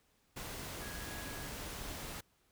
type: tone in noise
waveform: sine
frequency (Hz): 1661.2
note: G#6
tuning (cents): 0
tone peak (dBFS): -51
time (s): 0.81-1.48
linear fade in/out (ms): 10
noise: pink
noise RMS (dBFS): -44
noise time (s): 0.36-2.21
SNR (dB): -10
effects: pink hiss -73 dBFS RMS until 2.51 s